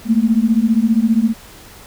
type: beating tone pair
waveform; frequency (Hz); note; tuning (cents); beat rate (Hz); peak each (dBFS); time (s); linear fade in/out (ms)
sine; 217.6 / 232.6; A3 / A#3; -19 / -4; 15; -14; 0.05-1.34; 50
effects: pink hiss -40 dBFS RMS until 1.86 s